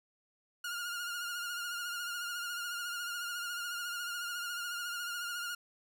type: tone with vibrato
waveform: sawtooth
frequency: 1419 Hz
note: F6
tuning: 27 cents sharp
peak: -33 dBFS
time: 0.64-5.55 s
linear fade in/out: 5 ms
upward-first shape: triangle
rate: 14 Hz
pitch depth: 50 cents each way
effects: none